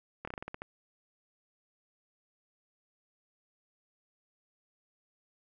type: slowing click train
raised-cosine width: 0.5 ms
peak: -24 dBFS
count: 9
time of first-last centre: 0.25-0.619 s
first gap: 25 ms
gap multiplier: 1.17
effects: none